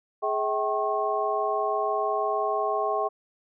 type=tone cluster; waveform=sine; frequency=420.2 / 646 / 772 / 1085 Hz; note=G#4 / E5 / G5 / C#6; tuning=+20 / -35 / -27 / -37 cents; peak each=-29 dBFS; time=0.22-3.09 s; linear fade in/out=20 ms; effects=none